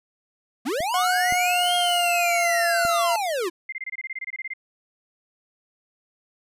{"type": "linear two-way sweep", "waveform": "square", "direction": "up then down", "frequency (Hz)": [207.7, 3258, 318.1], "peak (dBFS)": -24, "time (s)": [0.65, 3.5], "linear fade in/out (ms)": 20, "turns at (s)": 1.75}
{"type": "clicks", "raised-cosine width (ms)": 3, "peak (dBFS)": -22, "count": 3, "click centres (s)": [0.805, 1.324, 2.851]}
{"type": "tone with pitch glide", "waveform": "40% pulse", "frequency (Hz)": [729, 684.1], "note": ["F#5", "F5"], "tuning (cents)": [-26, -36], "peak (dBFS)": -20, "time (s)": [0.94, 3.16], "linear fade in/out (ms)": 2, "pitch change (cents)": -110, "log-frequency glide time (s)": [1.12, 2.57]}
{"type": "tone bursts", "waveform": "sine", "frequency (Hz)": 2093, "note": "C7", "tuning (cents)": 0, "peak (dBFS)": -28, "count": 15, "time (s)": [3.69, 4.536], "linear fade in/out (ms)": 5, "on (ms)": 34, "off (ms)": 24}
{"effects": ["resampled to 32000 Hz"]}